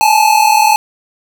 square tone pair together, 839 / 879.5 Hz, G#5 / A5, +17 / -1 cents, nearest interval minor second, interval 82 cents, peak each -11 / -10 dBFS, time 0.01-0.76 s, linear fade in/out 0 ms, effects none

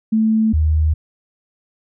sine tone pair in turn, 220 / 77.78 Hz, A3 / D#2, 0 / 0 cents, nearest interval octave + tritone, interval 1800 cents, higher first, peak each -12 dBFS, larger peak neither, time 0.12-0.53 / 0.53-0.94 s, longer neither, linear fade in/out 10 ms, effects none

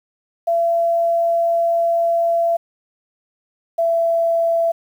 sine tone pair in turn, 676 / 669 Hz, E5 / E5, +43 / +25 cents, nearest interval unison, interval 18 cents, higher first, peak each -14 dBFS, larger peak neither, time 0.47-2.57 / 3.78-4.72 s, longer first, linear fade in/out 10 ms, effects 8-bit

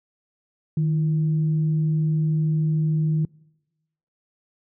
sine tone with frequency modulation, 155.56 Hz, D#3, in tune, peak -18 dBFS, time 0.77-3.25 s, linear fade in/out 2 ms, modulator 182 Hz, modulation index 0.21, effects noise-tail reverb RT60 1.0 s tail -26 dB re dry + high-pass 80 Hz 12 dB/octave

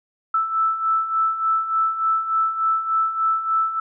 sine beating tone pair, 1316 / 1319.4 Hz, E6 / E6, -3 / +1 cents, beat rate 3.4 Hz, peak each -25 / -19 dBFS, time 0.34-3.8 s, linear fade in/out 5 ms, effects none

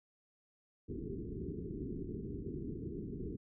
white low-pass noise, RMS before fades -42 dBFS, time 0.88-3.37 s, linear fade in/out 20 ms, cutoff 420 Hz, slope 96 dB/octave, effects none

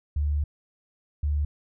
sine tone pair in turn, 73.42 / 73.42 Hz, D2 / D2, 0 / 0 cents, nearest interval unison, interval 0 cents, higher neither, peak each -22 dBFS, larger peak neither, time 0.16-0.44 / 1.23-1.45 s, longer first, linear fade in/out 5 ms, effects none

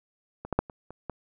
clicks, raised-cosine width 1 ms, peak -23 / -14 / -7 / -27 / -28 / -19 dBFS, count 6, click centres 0.45 / 0.527 / 0.59 / 0.698 / 0.906 / 1.097 s, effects none

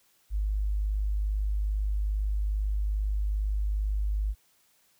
sine tone, 51.2 Hz, G#1, 24 cents flat, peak -25 dBFS, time 0.3-4.35 s, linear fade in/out 50 ms, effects white hiss -66 dBFS RMS until 4.99 s

